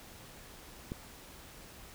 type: click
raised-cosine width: 3 ms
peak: -24 dBFS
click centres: 0.919 s
effects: pink hiss -52 dBFS RMS until 1.94 s